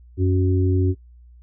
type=harmonic tone; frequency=92.5 Hz; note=F#2; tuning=in tune; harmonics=1 / 3 / 4; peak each=-17 / -24 / -24 dBFS; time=0.17-0.95 s; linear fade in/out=50 ms; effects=noise-tail reverb RT60 0.1 s tail -22 dB re dry + added 60 Hz sine -44 dBFS peak until 1.42 s